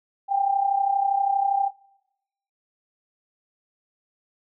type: tone with amplitude modulation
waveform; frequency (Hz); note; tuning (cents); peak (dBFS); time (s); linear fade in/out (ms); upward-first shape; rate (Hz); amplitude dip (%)
sine; 792; G5; +18; -16; 0.28-1.71; 50; sine; 32.5; 65
effects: noise-tail reverb RT60 0.9 s tail -25 dB re dry